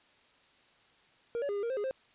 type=tone with pitch steps; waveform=triangle; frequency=469.4 / 567 / 406.9 / 404.1 / 466.9 / 526 / 412.8 / 527 Hz; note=A#4 / C#5 / G#4 / G#4 / A#4 / C5 / G#4 / C5; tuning=+12 / +39 / -35 / -47 / +3 / +9 / -10 / +12 cents; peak=-29 dBFS; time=1.35-1.91 s; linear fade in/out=0 ms; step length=70 ms; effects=white hiss -64 dBFS RMS until 2.14 s + resampled to 8000 Hz